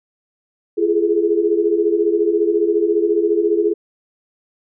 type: tone cluster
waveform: sine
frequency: 340.2 / 411.2 / 425.7 Hz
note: F4 / G#4 / G#4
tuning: -45 / -17 / +43 cents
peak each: -18 dBFS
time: 0.77-3.74 s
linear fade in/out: 20 ms
effects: none